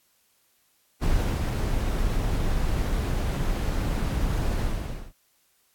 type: noise with ADSR envelope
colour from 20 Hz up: brown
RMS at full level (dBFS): -22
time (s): 1.01-5.13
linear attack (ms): 21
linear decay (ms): 370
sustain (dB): -3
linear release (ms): 530
effects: white hiss -66 dBFS RMS until 5.74 s + AAC 64 kbps